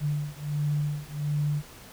sine beating tone pair, 146.83 / 148.23 Hz, D3 / D3, 0 / +16 cents, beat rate 1.4 Hz, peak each -29 / -29 dBFS, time 0-1.63 s, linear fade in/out 50 ms, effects pink hiss -48 dBFS RMS until 1.92 s

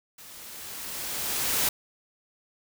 white noise with level ramp, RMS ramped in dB -47 to -24 dBFS, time 0.18-1.69 s, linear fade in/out 5 ms, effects none

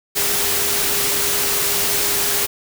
sine tone in noise, 405.3 Hz, G#4, 42 cents flat, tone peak -30 dBFS, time 0.15-2.47 s, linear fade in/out 20 ms, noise white, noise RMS -19 dBFS, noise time 0.15-2.47 s, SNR -14 dB, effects none

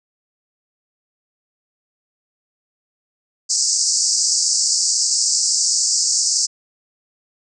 pink band-pass noise, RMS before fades -18 dBFS, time 3.49-6.47 s, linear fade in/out 20 ms, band 4700 to 8200 Hz, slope 96 dB/octave, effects none

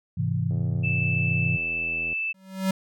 sine chord, Ab augmented, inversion none, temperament equal, 103.83 / 130.81 / 164.81 Hz, Ab2 / C3 / E3, 0 / 0 / 0 cents, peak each -27 dBFS, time 0.17-1.57 s, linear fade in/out 10 ms
click train, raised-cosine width 2 ms, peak -28 dBFS, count 135, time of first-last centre 0.51-2.128 s, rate 82.8 Hz
sine tone, 2637 Hz, E7, in tune, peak -25 dBFS, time 0.83-2.33 s, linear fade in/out 20 ms
square tone with exponential growth, 190.2 Hz, F#3, 48 cents sharp, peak -20 dBFS, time 2.34-2.71 s, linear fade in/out 5 ms, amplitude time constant 79 ms
effects none

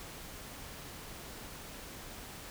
silence, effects pink hiss -47 dBFS RMS until 2.5 s

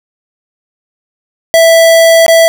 square tone with dropouts, 659.3 Hz, E5, in tune, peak -3 dBFS, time 1.54-2.48 s, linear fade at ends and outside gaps 0 ms, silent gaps 2.264-2.281 s, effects none

